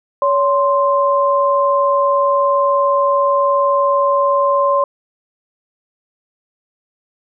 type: tone pair together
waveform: sine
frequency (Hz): 563.7 / 1046.5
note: C#5 / C6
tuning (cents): +29 / 0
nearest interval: major seventh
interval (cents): 1071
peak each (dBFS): -14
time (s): 0.22-4.84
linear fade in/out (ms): 2
effects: none